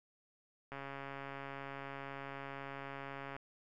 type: click train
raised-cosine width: 0.5 ms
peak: -30 dBFS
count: 366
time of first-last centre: 0.72-3.365 s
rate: 138 Hz
effects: none